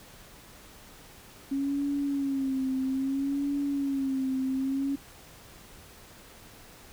sine tone with vibrato, 272.8 Hz, C#4, 28 cents flat, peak -26 dBFS, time 1.51-4.96 s, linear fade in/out 10 ms, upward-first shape sine, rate 0.61 Hz, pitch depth 68 cents each way, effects pink hiss -51 dBFS RMS until 6.92 s

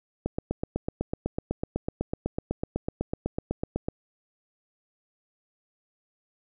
click train, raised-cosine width 2 ms, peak -14 dBFS, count 30, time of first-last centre 0.26-3.885 s, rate 8 Hz, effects none

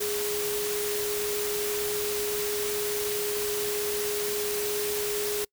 sine tone in noise, 415.3 Hz, G#4, in tune, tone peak -29 dBFS, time 0-5.45 s, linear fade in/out 10 ms, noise white, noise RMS -32 dBFS, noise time 0-5.45 s, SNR 0 dB, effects noise-tail reverb RT60 0.1 s tail -26 dB re dry

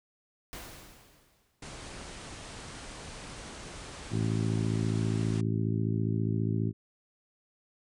pink noise with exponential decay, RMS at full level -41 dBFS, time 0.53-1.78 s, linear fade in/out 0 ms, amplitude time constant 270 ms
pink low-pass noise, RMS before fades -44 dBFS, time 1.62-5.41 s, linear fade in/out 5 ms, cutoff 9800 Hz, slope 96 dB/octave
harmonic tone, 54.8 Hz, A1, 6 cents flat, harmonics 2 / 3 / 4 / 5 / 6 / 7, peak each -29 / -33 / -35 / -37 / -39 / -40 dBFS, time 4.1-6.73 s, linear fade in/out 50 ms
effects none

